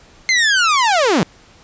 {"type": "linear sweep", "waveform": "sawtooth", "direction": "down", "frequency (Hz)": [2110, 142.6], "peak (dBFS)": -8, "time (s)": [0.29, 1.23], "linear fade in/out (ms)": 0, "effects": ["pink hiss -47 dBFS RMS until 1.63 s", "resampled to 16000 Hz"]}